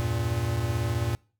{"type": "chord", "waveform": "square", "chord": "E diminished", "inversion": "none", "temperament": "equal", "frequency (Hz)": [82.41, 98, 116.54], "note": ["E2", "G2", "Bb2"], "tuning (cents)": [0, 0, 0], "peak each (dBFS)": [-33, -33, -28], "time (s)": [0, 1.15], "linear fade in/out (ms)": 0, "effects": ["noise-tail reverb RT60 0.4 s tail -25 dB re dry"]}